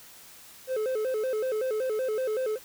triangle tone with vibrato, 473.1 Hz, A#4, 26 cents sharp, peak -24 dBFS, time 0.67-2.59 s, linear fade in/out 50 ms, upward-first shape square, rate 5.3 Hz, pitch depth 160 cents each way, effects white hiss -50 dBFS RMS until 2.64 s

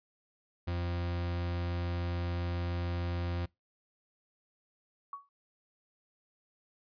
40% pulse tone, 87 Hz, F2, 6 cents flat, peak -31 dBFS, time 0.67-3.46 s, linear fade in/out 10 ms
sine tone with exponential decay, 1123 Hz, C#6, 22 cents sharp, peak -35 dBFS, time 5.13-5.29 s, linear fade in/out 2 ms, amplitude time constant 34 ms
effects noise-tail reverb RT60 0.2 s tail -24 dB re dry + resampled to 11025 Hz

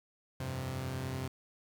sawtooth chord, F suspended second, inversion none, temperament equal, 87.31 / 98 / 130.81 Hz, F2 / G2 / C3, 0 / 0 / 0 cents, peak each -39 / -39 / -33 dBFS, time 0.4-1.28 s, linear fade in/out 5 ms, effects 10-bit

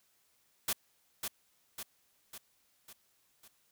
white noise with echo, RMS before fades -32 dBFS, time 0.68-0.73 s, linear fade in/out 5 ms, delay 550 ms, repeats 5, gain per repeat -5 dB, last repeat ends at 3.48 s, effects white hiss -72 dBFS RMS until 3.71 s

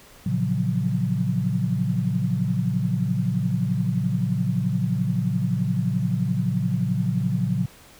sine chord, Gb major seventh, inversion first, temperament just, 115.62 / 138.75 / 173.43 / 185 Hz, Bb2 / Db3 / F3 / Gb3, -14 / +2 / -12 / 0 cents, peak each -26 dBFS, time 0.26-7.66 s, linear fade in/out 5 ms, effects pink hiss -49 dBFS RMS until 7.99 s

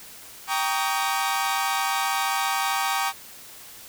sawtooth chord, Eb dominant seventh, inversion first, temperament equal with one note detuned, 784 / 932.3 / 1129.4 / 1244.5 Hz, G5 / Bb5 / Db6 / Eb6, 0 / 0 / +32 / 0 cents, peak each -23 / -25 / -25 / -27 dBFS, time 0.47-3.13 s, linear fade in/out 50 ms, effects white hiss -44 dBFS RMS until 3.88 s

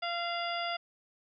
harmonic tone with a mistuned harmonic, 689 Hz, F5, 24 cents flat, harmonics 1 / 2 / 3 / 4 / 5 / 7, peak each -35 / -38 / -40 / -41 / -42 / -43 dBFS, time 0.02-0.77 s, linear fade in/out 10 ms, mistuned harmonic 4, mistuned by +35 cents, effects none

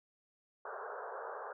pink band-pass noise, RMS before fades -44 dBFS, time 0.65-1.53 s, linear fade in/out 5 ms, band 410 to 1600 Hz, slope 96 dB/octave, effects none

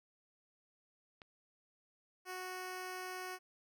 click, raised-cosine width 0.3 ms, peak -36 dBFS, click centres 1.218 s
10% pulse tone, 368.6 Hz, F#4, 7 cents flat, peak -34 dBFS, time 2.25-3.39 s, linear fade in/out 50 ms
effects none

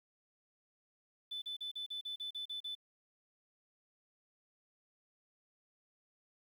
sine tone bursts, 3504 Hz, A7, 8 cents flat, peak -38 dBFS, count 10, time 1.31-2.752 s, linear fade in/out 10 ms, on 110 ms, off 38 ms, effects tanh soft clip ceiling -34 dBFS + 11-bit

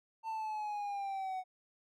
triangle linear sweep, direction down, 898 to 740 Hz, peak -34 dBFS, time 0.23-1.44 s, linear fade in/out 50 ms, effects none

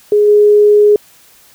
sine tone with level steps, 416.4 Hz, G#4, 5 cents sharp, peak -6 / -4 dBFS, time 0.12-0.96 s, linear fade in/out 2 ms, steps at 0.27 s, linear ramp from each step 20 ms, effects white hiss -45 dBFS RMS until 1.54 s

